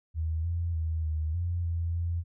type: tone with pitch steps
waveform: sine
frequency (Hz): 80.1 / 85 / 80.5 / 78.1 / 86.9 / 84.2 / 85.2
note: E2 / F2 / E2 / D#2 / F2 / E2 / F2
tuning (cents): -49 / -46 / -41 / +7 / -8 / +37 / -42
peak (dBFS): -27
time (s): 0.14-2.24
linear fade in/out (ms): 50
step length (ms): 300
effects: none